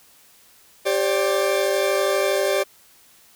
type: chord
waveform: 40% pulse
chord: G suspended fourth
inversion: none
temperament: equal with one note detuned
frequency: 392 / 534.9 / 587.3 Hz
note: G4 / C5 / D5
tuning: 0 / +38 / 0 cents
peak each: -22 / -24 / -21 dBFS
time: 0.85-2.64 s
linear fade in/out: 20 ms
effects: white hiss -53 dBFS RMS until 3.35 s